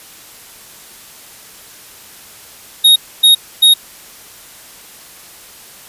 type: tone bursts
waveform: square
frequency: 3748 Hz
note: A#7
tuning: 9 cents sharp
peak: -5 dBFS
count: 3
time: 2.84-3.74 s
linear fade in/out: 10 ms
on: 120 ms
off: 270 ms
effects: white hiss -38 dBFS RMS until 5.88 s + resampled to 32000 Hz